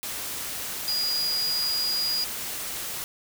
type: tone in noise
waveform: sine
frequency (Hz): 4878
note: D#8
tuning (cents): -35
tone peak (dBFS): -24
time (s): 0.88-2.24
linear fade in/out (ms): 0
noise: white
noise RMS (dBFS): -33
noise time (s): 0.03-3.04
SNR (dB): +6
effects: none